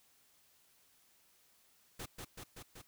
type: noise with echo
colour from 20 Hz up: pink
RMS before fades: -44 dBFS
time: 1.99-2.06 s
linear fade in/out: 10 ms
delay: 190 ms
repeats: 4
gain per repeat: -2 dB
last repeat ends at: 2.82 s
effects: white hiss -69 dBFS RMS until 2.87 s

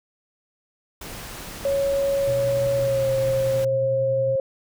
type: noise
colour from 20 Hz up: pink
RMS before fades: -36 dBFS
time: 1.01-3.65 s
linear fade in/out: 5 ms
type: tone with pitch glide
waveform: sine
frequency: 554.4 to 536.4 Hz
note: C#5 to C5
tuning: 0 to +43 cents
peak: -19 dBFS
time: 1.65-4.4 s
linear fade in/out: 2 ms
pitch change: -57 cents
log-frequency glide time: 2.76-3.12 s
type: tone with tremolo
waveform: sine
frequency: 123.47 Hz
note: B2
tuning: in tune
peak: -27 dBFS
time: 2.27-4.36 s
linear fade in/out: 5 ms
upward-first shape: sine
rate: 11 Hz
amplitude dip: 30%
effects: none

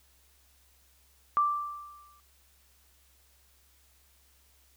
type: tone with exponential decay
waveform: sine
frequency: 1174.7 Hz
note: D6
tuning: in tune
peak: -20 dBFS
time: 1.37-2.2 s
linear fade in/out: 0 ms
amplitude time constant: 180 ms
effects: added 66 Hz sine -65 dBFS peak until 4.76 s + white hiss -65 dBFS RMS until 4.76 s

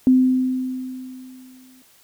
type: tone with exponential decay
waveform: sine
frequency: 257 Hz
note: C4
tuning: 31 cents flat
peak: -9 dBFS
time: 0.07-1.82 s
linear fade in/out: 1 ms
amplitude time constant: 380 ms
effects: white hiss -54 dBFS RMS until 2.03 s

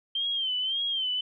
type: tone with vibrato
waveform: sine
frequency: 3136 Hz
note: G7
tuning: in tune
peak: -26 dBFS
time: 0.15-1.21 s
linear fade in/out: 5 ms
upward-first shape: sine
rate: 1.8 Hz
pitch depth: 88 cents each way
effects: none

